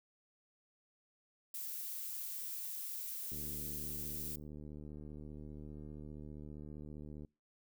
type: noise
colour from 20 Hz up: violet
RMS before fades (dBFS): -43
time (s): 1.54-4.36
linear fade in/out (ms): 5
type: click train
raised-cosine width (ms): 3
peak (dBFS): -37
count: 296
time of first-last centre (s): 3.32-7.248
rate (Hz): 75.1
effects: noise-tail reverb RT60 0.3 s tail -26 dB re dry